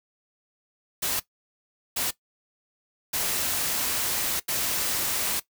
white noise bursts at uneven times, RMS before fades -27 dBFS, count 4, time 1.02-1.2 / 1.96-2.11 / 3.13-4.4 / 4.48-5.4 s, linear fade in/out 10 ms, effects noise-tail reverb RT60 0.1 s tail -17 dB re dry

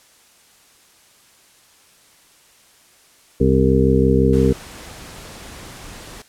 harmonic tone, 65.9 Hz, C2, 13 cents sharp, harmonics 1 / 2 / 3 / 4 / 6 / 7, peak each -19 / -19 / -19 / -19 / -19 / -19 dBFS, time 3.4-4.53 s, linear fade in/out 10 ms
pink noise, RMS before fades -37 dBFS, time 4.33-6.22 s, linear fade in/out 2 ms
effects white hiss -52 dBFS RMS until 6.28 s + low-pass 11000 Hz 12 dB/octave

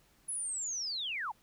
sine linear sweep, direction down, 10548 to 762 Hz, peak -34 dBFS, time 0.28-1.32 s, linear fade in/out 10 ms, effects pink hiss -67 dBFS RMS until 1.42 s

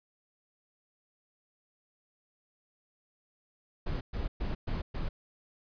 brown noise bursts, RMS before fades -33 dBFS, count 5, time 3.86-5.09 s, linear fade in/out 10 ms, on 150 ms, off 120 ms, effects resampled to 11025 Hz

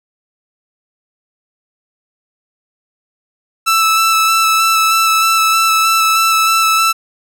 sawtooth tone with vibrato, 1318.5 Hz, E6, in tune, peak -6 dBFS, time 3.66-6.93 s, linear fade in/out 20 ms, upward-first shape square, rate 3.2 Hz, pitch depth 10 cents each way, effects none

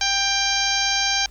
harmonic tone, 791 Hz, G5, 15 cents sharp, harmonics 1 / 2 / 3 / 4 / 5 / 6 / 7 / 8, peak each -27 / -27 / -27 / -27 / -27 / -27 / -27 / -27 dBFS, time 0.01-1.26 s, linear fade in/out 2 ms, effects added 50 Hz sine -42 dBFS peak until 1.3 s + pink hiss -53 dBFS RMS until 1.3 s

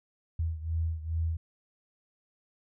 sine beating tone pair, 80.9 / 83.3 Hz, E2 / E2, -32 / +19 cents, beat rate 2.4 Hz, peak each -30 / -34 dBFS, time 0.39-1.37 s, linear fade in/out 5 ms, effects none

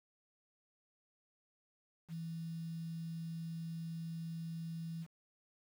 sine tone with quantisation, 164.81 Hz, E3, in tune, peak -40 dBFS, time 2.08-5.07 s, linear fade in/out 50 ms, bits 10, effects none

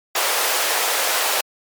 pink high-pass noise, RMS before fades -20 dBFS, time 0.15-1.41 s, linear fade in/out 5 ms, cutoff 510 Hz, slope 24 dB/octave, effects MP3 96 kbps

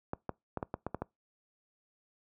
clicks, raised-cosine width 1 ms, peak -20 dBFS, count 8, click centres 0.134 / 0.293 / 0.573 / 0.628 / 0.741 / 0.866 / 0.946 / 1.02 s, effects noise-tail reverb RT60 0.2 s tail -24 dB re dry + high-pass 60 Hz 12 dB/octave

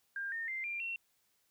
sine tone with pitch steps, 1600 / 1827.3 / 2087 / 2383 / 2722 Hz, G6 / A#6 / C7 / D7 / F7, +35 / -35 / -5 / +25 / -45 cents, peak -36 dBFS, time 0.16-0.96 s, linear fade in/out 2 ms, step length 160 ms, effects white hiss -75 dBFS RMS until 1.5 s

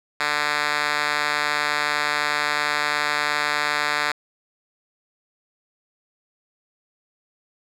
5% pulse tone with band-pass filter, 148.1 Hz, D3, 15 cents sharp, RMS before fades -23 dBFS, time 0.2-4.12 s, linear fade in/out 5 ms, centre 2500 Hz, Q 1, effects none

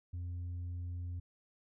sine tone, 88 Hz, F2, 14 cents sharp, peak -35 dBFS, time 0.13-1.2 s, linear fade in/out 10 ms, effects tanh soft clip ceiling -37 dBFS

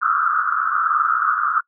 white band-pass noise, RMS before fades -19 dBFS, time 0.01-1.61 s, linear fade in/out 10 ms, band 1200 to 1400 Hz, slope 96 dB/octave, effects noise-tail reverb RT60 0.1 s tail -25 dB re dry

